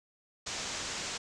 white low-pass noise, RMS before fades -38 dBFS, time 0.46-1.18 s, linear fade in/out 10 ms, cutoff 7500 Hz, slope 48 dB/octave, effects none

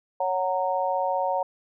sine chord, F# major, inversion second, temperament just, 555 / 740 / 925 Hz, C#5 / F#5 / A#5, +2 / 0 / -14 cents, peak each -27 dBFS, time 0.2-1.43 s, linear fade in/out 5 ms, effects none

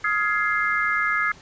sine chord, F minor seventh, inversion third, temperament just, 1257.2 / 1396.9 / 1676.3 / 2095 Hz, Eb6 / F6 / Ab6 / C7, +18 / 0 / +16 / +2 cents, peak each -25 / -29 / -24 / -25 dBFS, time 0.04-1.32 s, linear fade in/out 5 ms, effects pink hiss -48 dBFS RMS until 1.41 s + resampled to 16000 Hz

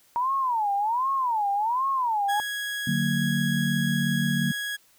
sine tone with vibrato, 932.3 Hz, A#5, in tune, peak -22 dBFS, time 0.16-2.4 s, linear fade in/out 0 ms, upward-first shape sine, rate 1.3 Hz, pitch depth 270 cents each way
30% pulse tone, 1661.2 Hz, G#6, in tune, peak -26 dBFS, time 2.28-4.77 s, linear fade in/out 20 ms
sine chord, D augmented, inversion none, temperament just, 146.83 / 183.54 / 229.4 Hz, D3 / F#3 / A#3, 0 / -14 / -28 cents, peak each -27 dBFS, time 2.87-4.52 s, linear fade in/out 5 ms
effects white hiss -60 dBFS RMS until 4.98 s

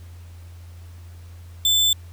sine tone with sample-and-hold, 3520 Hz, A7, in tune, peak -15 dBFS, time 1.65-1.93 s, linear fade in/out 2 ms, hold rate 11025 Hz, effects added 86 Hz sine -38 dBFS peak until 2.12 s + pink hiss -54 dBFS RMS until 2.12 s

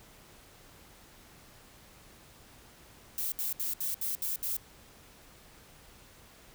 violet noise bursts, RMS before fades -33 dBFS, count 7, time 3.18-4.568 s, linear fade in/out 2 ms, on 140 ms, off 68 ms, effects pink hiss -56 dBFS RMS until 6.54 s

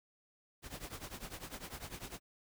pink noise with tremolo, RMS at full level -43 dBFS, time 0.62-2.2 s, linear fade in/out 50 ms, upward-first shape triangle, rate 10 Hz, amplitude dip 90%, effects none

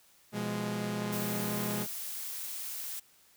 sawtooth chord, F diminished, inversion second, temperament equal with one note detuned, 123.47 / 173.41 / 207.7 Hz, Cb3 / F3 / Ab3, 0 / -12 / 0 cents, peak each -35 / -36 / -30 dBFS, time 0.32-1.87 s, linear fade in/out 50 ms
blue noise, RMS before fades -39 dBFS, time 1.12-3 s, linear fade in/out 10 ms
effects white hiss -63 dBFS RMS until 3.36 s

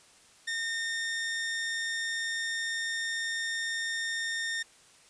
sawtooth tone, 1826 Hz, A#6, 36 cents flat, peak -27 dBFS, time 0.47-4.63 s, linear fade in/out 10 ms, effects white hiss -58 dBFS RMS until 5.09 s + resampled to 22050 Hz

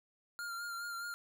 square tone with vibrato, 1396.9 Hz, F6, in tune, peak -40 dBFS, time 0.39-1.14 s, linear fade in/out 0 ms, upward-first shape sine, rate 4.8 Hz, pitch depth 30 cents each way, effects none

